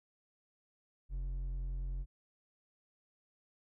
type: tone with hard clipping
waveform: sine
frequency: 44.65 Hz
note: F1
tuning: 39 cents sharp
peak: -37 dBFS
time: 1.09-2.06 s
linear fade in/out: 50 ms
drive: 5 dB
effects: none